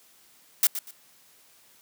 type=noise with echo; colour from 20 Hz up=blue; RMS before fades=-19 dBFS; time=0.63-0.67 s; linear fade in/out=2 ms; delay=120 ms; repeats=2; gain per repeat=-12 dB; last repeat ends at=0.91 s; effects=white hiss -58 dBFS RMS until 1.81 s + high-pass 100 Hz 12 dB/octave